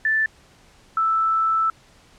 sine tone pair in turn, 1761 / 1319.3 Hz, A6 / E6, +1 / +1 cents, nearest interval perfect fourth, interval 500 cents, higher first, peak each -17 dBFS, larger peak neither, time 0.05-0.26 / 0.97-1.7 s, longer second, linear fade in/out 2 ms, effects pink hiss -53 dBFS RMS until 2.18 s + low-pass 8000 Hz 12 dB/octave

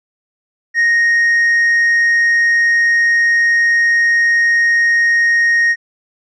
sine tone with tanh clipping, 1864.7 Hz, A#6, in tune, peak -10 dBFS, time 0.74-5.76 s, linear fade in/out 50 ms, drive 2 dB, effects none

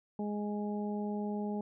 harmonic tone, 207.7 Hz, G#3, in tune, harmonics 1 / 2 / 3 / 4, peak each -34 / -40 / -46 / -44 dBFS, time 0.19-1.61 s, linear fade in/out 2 ms, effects none

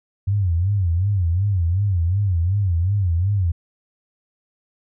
sine tone with vibrato, 92.5 Hz, F#2, in tune, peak -16 dBFS, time 0.27-3.52 s, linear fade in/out 10 ms, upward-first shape sine, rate 2.7 Hz, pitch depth 190 cents each way, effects none

